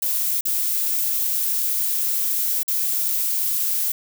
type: noise with dropouts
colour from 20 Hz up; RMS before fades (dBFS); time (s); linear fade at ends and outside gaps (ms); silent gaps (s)
violet; -22; 0.02-3.92; 5; 0.41-0.452 / 2.632-2.679
effects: none